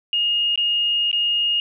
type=tone with dropouts; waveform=sine; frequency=2851 Hz; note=F7; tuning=35 cents sharp; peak=-17 dBFS; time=0.13-1.6 s; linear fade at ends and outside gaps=1 ms; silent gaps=0.558-0.576 / 1.114-1.129 s; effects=none